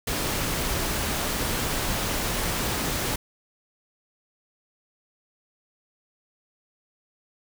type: noise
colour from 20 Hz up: pink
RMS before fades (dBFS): -27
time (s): 0.07-3.16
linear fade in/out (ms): 5
effects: none